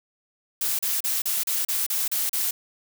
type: noise bursts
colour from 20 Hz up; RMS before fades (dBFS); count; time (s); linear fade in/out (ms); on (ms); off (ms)
blue; -25; 9; 0.61-2.51; 5; 180; 35
effects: none